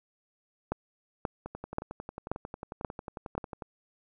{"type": "two click trains", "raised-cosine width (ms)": 1, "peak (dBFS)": [-15, -24], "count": [6, 25], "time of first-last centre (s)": [[0.72, 3.38], [1.46, 3.622]], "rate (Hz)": [1.88, 11.1], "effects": []}